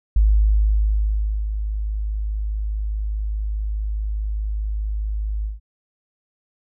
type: tone with ADSR envelope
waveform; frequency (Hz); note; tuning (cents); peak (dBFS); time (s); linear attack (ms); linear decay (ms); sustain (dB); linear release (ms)
sine; 52.4; G#1; +16; -11; 0.16-5.6; 4; 1300; -10; 150
effects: none